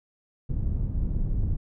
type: low-pass noise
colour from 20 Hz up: pink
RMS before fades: -26 dBFS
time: 0.49-1.57 s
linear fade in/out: 10 ms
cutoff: 130 Hz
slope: 12 dB/octave
effects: none